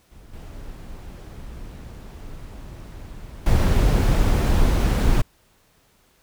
brown noise with level steps, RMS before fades -45 / -37 / -17 dBFS, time 0.11-5.22 s, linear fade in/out 10 ms, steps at 0.33 / 3.46 s, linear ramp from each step 5 ms, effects pink hiss -60 dBFS RMS until 6.22 s

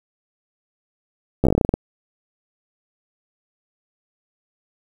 slowing click train, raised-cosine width 2 ms, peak -3 dBFS, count 12, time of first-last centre 1.44-1.74 s, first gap 13 ms, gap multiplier 1.14, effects 7-bit

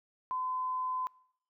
sine tone, 1020 Hz, C6, 44 cents flat, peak -31 dBFS, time 0.31-1.07 s, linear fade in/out 0 ms, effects noise-tail reverb RT60 0.7 s tail -25 dB re dry

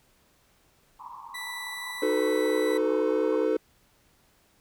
white band-pass noise, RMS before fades -43 dBFS, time 0.99-3.46 s, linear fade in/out 10 ms, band 880 to 1100 Hz, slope 96 dB/octave
30% pulse tone, 1973 Hz, B6, 2 cents flat, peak -32 dBFS, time 1.34-2.78 s, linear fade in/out 10 ms
triangle chord, B dominant seventh, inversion first, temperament equal with one note detuned, 311.1 / 370 / 440 / 504.3 Hz, D#4 / F#4 / A4 / B4, 0 / 0 / 0 / +36 cents, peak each -27 / -30 / -24 / -26 dBFS, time 2.02-3.57 s, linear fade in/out 5 ms
effects pink hiss -64 dBFS RMS until 4.6 s

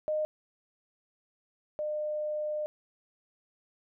sine tone pair in turn, 614 / 604.8 Hz, D#5 / D#5, -23 / -49 cents, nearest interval unison, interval 26 cents, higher first, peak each -27 / -30 dBFS, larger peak first, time 0.08-0.25 / 1.79-2.66 s, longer second, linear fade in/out 0 ms, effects none

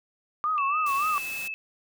sine tone with vibrato, 1174.7 Hz, D6, in tune, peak -23 dBFS, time 0.44-1.18 s, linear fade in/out 0 ms, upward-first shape sine, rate 3.5 Hz, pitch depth 130 cents each way
sine tone with pitch glide, 2637 to 2611 Hz, E7 to E7, 0 to -17 cents, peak -31 dBFS, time 0.58-1.54 s, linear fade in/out 0 ms, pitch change -17 cents, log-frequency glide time 1.14-1.26 s
white noise, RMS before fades -40 dBFS, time 0.86-1.48 s, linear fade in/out 5 ms
effects none

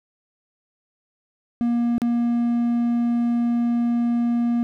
triangle tone with dropouts, 237.1 Hz, A#3, 30 cents sharp, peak -16 dBFS, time 1.61-4.63 s, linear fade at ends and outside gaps 0 ms, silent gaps 1.981-2.018 s, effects none

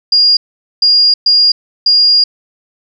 sine tone bursts at uneven times, 4836 Hz, D8, 50 cents sharp, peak -5 dBFS, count 4, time 0.12-0.37 / 0.82-1.14 / 1.26-1.52 / 1.86-2.24 s, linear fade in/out 5 ms, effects none

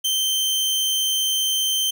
sawtooth tone, 3115 Hz, G7, 12 cents flat, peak -16 dBFS, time 0.04-1.91 s, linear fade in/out 10 ms, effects none

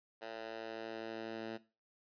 10% pulse tone with high-pass filter sweep, 112.3 Hz, A2, 36 cents sharp, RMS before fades -44 dBFS, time 0.21-1.58 s, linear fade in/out 20 ms, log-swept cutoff 570 to 240 Hz, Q 1.2, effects noise-tail reverb RT60 0.3 s tail -17 dB re dry + resampled to 11025 Hz

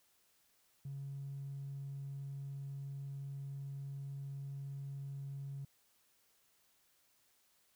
triangle tone, 138.59 Hz, C#3, in tune, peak -38 dBFS, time 0.85-5.65 s, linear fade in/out 5 ms, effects tanh soft clip ceiling -39 dBFS + white hiss -73 dBFS RMS until 7.75 s

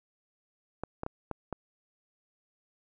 clicks, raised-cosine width 1 ms, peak -20 dBFS, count 5, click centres 0.836 / 1.034 / 1.064 / 1.313 / 1.527 s, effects none

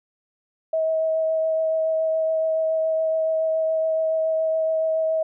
sine tone with vibrato, 640 Hz, D#5, 49 cents sharp, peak -19 dBFS, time 0.73-5.23 s, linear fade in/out 5 ms, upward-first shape triangle, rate 7.1 Hz, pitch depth 12 cents each way, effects none

